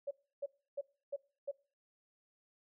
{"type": "tone bursts", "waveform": "sine", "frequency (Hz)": 563, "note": "C#5", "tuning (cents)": 27, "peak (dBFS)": -35, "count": 5, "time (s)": [0.07, 1.515], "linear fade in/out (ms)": 10, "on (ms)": 41, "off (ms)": 310, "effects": ["noise-tail reverb RT60 0.4 s tail -22 dB re dry"]}